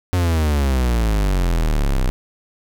45% pulse exponential sweep, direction down, 91.6 to 30.69 Hz, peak -15 dBFS, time 0.13-2.1 s, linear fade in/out 0 ms, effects none

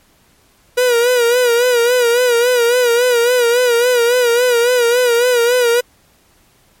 45% pulse tone with vibrato, 484 Hz, B4, 35 cents flat, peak -10 dBFS, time 0.77-5.81 s, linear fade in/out 10 ms, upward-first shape sine, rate 3.6 Hz, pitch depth 68 cents each way, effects pink hiss -53 dBFS RMS until 6.8 s + MP3 64 kbps

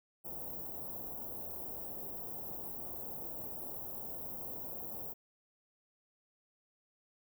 white band-stop noise, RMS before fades -43 dBFS, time 0.24-5.14 s, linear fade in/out 20 ms, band 790 to 16000 Hz, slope 24 dB/octave, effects none

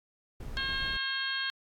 brown noise, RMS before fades -40 dBFS, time 0.4-0.97 s, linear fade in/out 5 ms
harmonic tone, 537 Hz, C5, 45 cents sharp, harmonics 2 / 3 / 4 / 5 / 6 / 7 / 8, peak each -43 / -33 / -45 / -43 / -36 / -44 / -38 dBFS, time 0.57-1.5 s, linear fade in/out 0 ms
effects AAC 64 kbps

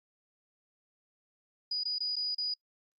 sine tone with dropouts, 4924 Hz, D#8, 19 cents flat, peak -30 dBFS, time 1.71-2.54 s, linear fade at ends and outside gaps 5 ms, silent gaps 1.836-1.853 / 1.985-2.004 / 2.157-2.164 / 2.348-2.381 s, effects noise-tail reverb RT60 0.1 s tail -24 dB re dry + Opus 48 kbps

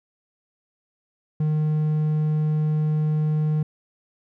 triangle tone, 153.4 Hz, D#3, 24 cents flat, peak -17 dBFS, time 1.4-3.63 s, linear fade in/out 5 ms, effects none

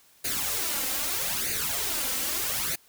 white noise with flanger, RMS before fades -29 dBFS, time 0.24-2.76 s, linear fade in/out 10 ms, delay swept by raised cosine 0.45 to 3.85 ms, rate 0.79 Hz, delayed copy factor +0.7, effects white hiss -59 dBFS RMS until 2.88 s

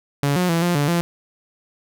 sawtooth tone with pitch steps, 142 / 180.3 / 167 / 175.1 / 144.5 / 171.6 Hz, C#3 / F#3 / E3 / F3 / D3 / F3, +42 / -45 / +23 / +5 / -28 / -30 cents, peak -13 dBFS, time 0.23-1.01 s, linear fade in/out 0 ms, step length 130 ms, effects none

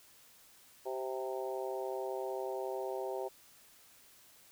harmonic tone with a mistuned harmonic, 130.81 Hz, C3, in tune, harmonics 3 / 4 / 5 / 6 / 7, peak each -39 / -41 / -43 / -45 / -46 dBFS, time 0.85-3.29 s, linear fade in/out 20 ms, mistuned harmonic 3, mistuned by -17 cents, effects white hiss -61 dBFS RMS until 4.51 s

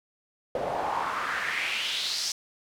pink noise with band-pass filter sweep, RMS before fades -30 dBFS, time 0.55-2.32 s, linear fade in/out 2 ms, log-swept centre 540 to 5600 Hz, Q 3.4, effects none

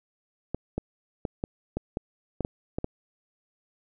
clicks, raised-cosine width 2 ms, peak -15 dBFS, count 10, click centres 0.546 / 0.78 / 1.252 / 1.439 / 1.77 / 1.971 / 2.407 / 2.449 / 2.785 / 2.844 s, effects none

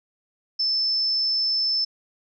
sine tone, 5274 Hz, E8, in tune, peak -20 dBFS, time 0.59-1.85 s, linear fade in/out 10 ms, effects none

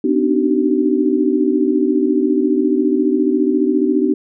sine tone cluster, 252.3 / 292.5 / 307 / 381.4 Hz, B3 / D4 / D#4 / G4, +37 / -7 / -23 / -47 cents, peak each -18 dBFS, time 0.04-4.14 s, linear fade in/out 5 ms, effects none

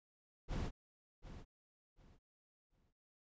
brown noise with echo, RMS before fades -38 dBFS, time 0.48-0.71 s, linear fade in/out 50 ms, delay 740 ms, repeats 3, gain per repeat -12 dB, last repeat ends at 2.93 s, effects resampled to 16000 Hz

